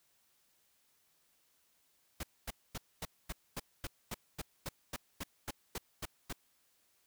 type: noise bursts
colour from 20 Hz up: pink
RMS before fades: -40 dBFS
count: 16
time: 2.2-6.328 s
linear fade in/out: 5 ms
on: 33 ms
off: 240 ms
effects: white hiss -73 dBFS RMS until 7.06 s